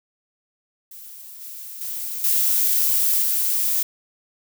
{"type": "noise with level steps", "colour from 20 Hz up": "violet", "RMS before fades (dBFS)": [-40, -36, -29, -19, -21], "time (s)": [0.91, 3.83], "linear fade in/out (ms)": 5, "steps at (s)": [1.41, 1.81, 2.24, 3.22], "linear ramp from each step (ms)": 2, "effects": []}